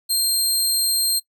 20% pulse tone, 4186 Hz, C8, in tune, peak -12 dBFS, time 0.09-1.2 s, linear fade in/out 20 ms, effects noise-tail reverb RT60 0.1 s tail -21 dB re dry

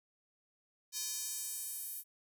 square tone with high-pass filter sweep, 343.2 Hz, F4, 30 cents flat, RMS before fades -41 dBFS, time 0.92-2.04 s, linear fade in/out 50 ms, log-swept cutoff 5500 to 12000 Hz, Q 1.6, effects none

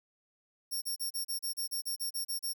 10% pulse tone bursts, 5510 Hz, F8, 24 cents flat, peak -27 dBFS, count 13, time 0.71-2.536 s, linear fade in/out 20 ms, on 110 ms, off 33 ms, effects none

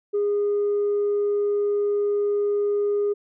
sine tone, 410 Hz, G#4, 22 cents flat, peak -18 dBFS, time 0.13-3.14 s, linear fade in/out 20 ms, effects tanh soft clip ceiling -17 dBFS

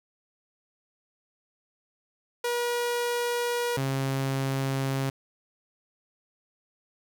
sawtooth tone pair in turn, 480.5 / 135.13 Hz, B4 / C#3, -48 / -44 cents, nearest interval octave + minor seventh, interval 2196 cents, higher first, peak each -22 dBFS, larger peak neither, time 2.44-3.77 / 3.77-5.1 s, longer neither, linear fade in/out 5 ms, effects none

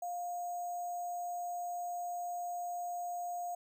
sine tone with sample-and-hold, 704 Hz, F5, 14 cents sharp, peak -36 dBFS, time 0.02-3.55 s, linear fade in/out 5 ms, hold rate 7350 Hz, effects none

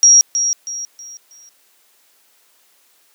sine tone with echo, 5660 Hz, F8, 22 cents sharp, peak -5 dBFS, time 0.03-0.21 s, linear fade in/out 0 ms, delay 320 ms, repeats 4, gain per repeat -9 dB, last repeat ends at 1.49 s, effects white hiss -56 dBFS RMS until 3.14 s + high-pass 300 Hz 12 dB/octave

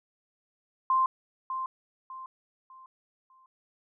sine tone with echo, 1046.5 Hz, C6, in tune, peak -21 dBFS, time 0.9-1.06 s, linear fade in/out 2 ms, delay 600 ms, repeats 4, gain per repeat -9 dB, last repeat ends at 3.46 s, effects none

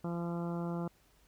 harmonic tone, 171.2 Hz, F3, 34 cents flat, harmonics 1 / 2 / 3 / 4 / 5 / 6 / 7 / 8, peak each -35 / -41 / -45 / -47 / -49 / -51 / -52 / -53 dBFS, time 0.04-0.88 s, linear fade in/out 5 ms, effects added 50 Hz sine -68 dBFS peak until 1.27 s + pink hiss -68 dBFS RMS until 1.27 s

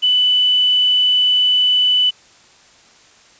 sine tone with quantisation, 2989 Hz, F#7, 17 cents sharp, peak -11 dBFS, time 0.02-2.11 s, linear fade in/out 20 ms, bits 6, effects white hiss -48 dBFS RMS until 3.39 s + resampled to 16000 Hz

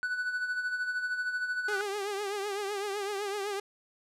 triangle tone with tremolo, 1487 Hz, F#6, 8 cents sharp, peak -26 dBFS, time 0.03-1.81 s, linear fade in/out 0 ms, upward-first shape sine, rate 13 Hz, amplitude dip 55%
sawtooth tone with vibrato, 404.3 Hz, G#4, 46 cents flat, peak -28 dBFS, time 1.68-3.6 s, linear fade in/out 5 ms, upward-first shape triangle, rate 7.9 Hz, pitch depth 88 cents each way
effects low-pass 11000 Hz 12 dB/octave

